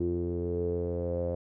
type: tone with low-pass filter sweep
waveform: sawtooth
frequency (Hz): 86.8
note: F2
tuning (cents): -10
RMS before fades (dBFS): -31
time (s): 0-1.35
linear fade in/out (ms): 5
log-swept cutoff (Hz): 350 to 550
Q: 9.4
effects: none